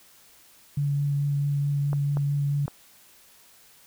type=tone with vibrato; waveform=sine; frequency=142.8 Hz; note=D3; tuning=48 cents flat; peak=-22 dBFS; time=0.77-2.66 s; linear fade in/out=5 ms; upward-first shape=triangle; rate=4.6 Hz; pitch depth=13 cents each way
type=clicks; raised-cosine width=1 ms; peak=-20 dBFS; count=3; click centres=1.931 / 2.171 / 2.68 s
effects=white hiss -55 dBFS RMS until 3.86 s